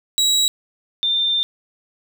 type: tone pair in turn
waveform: 30% pulse / sine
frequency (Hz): 3874 / 3591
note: B7 / A7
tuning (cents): -34 / +35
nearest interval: minor second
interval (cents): 131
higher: first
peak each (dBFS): -12 / -16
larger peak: first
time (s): 0.18-0.48 / 1.03-1.43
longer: second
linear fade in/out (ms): 0
effects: none